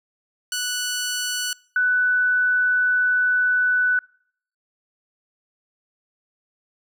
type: tone pair in turn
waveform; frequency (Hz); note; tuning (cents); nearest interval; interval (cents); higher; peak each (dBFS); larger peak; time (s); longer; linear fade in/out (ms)
10% pulse / sine; 1480 / 1491.2; F#6 / F#6; 0 / +13; unison; 13; second; -15 / -16; first; 0.52-1.53 / 1.76-3.99; second; 2
effects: noise-tail reverb RT60 0.6 s tail -25 dB re dry